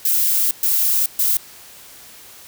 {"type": "noise bursts at uneven times", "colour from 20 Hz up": "violet", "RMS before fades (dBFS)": -17, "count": 3, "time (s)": [[0.05, 0.51], [0.63, 1.06], [1.19, 1.37]], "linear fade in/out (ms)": 2, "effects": ["white hiss -42 dBFS RMS until 2.47 s"]}